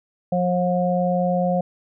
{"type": "harmonic tone", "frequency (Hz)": 179.1, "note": "F3", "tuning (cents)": 44, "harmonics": [1, 3, 4], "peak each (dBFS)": [-21, -22, -24], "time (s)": [0.32, 1.61], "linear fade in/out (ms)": 5, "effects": []}